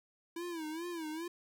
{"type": "tone with vibrato", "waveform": "square", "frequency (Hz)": 328.8, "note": "E4", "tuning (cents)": -4, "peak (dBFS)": -39, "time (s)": [0.36, 1.28], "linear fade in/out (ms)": 5, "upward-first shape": "sine", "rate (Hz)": 2.4, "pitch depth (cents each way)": 120, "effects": ["12-bit"]}